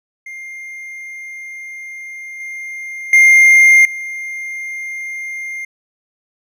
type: tone with level steps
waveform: triangle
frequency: 2111 Hz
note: C7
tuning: 15 cents sharp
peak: -26 / -23 / -3 / -21 dBFS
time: 0.26-5.65 s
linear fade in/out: 5 ms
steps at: 2.4 / 3.13 / 3.85 s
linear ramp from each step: 2 ms
effects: none